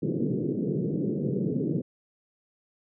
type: band-pass noise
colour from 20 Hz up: pink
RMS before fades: -28 dBFS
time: 0.02-1.82 s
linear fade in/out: 10 ms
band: 130 to 450 Hz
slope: 48 dB/octave
effects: none